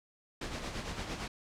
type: noise with tremolo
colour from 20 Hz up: pink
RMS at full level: -37 dBFS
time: 0.41-1.28 s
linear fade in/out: 5 ms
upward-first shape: sine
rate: 8.8 Hz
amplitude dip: 50%
effects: low-pass 6000 Hz 12 dB/octave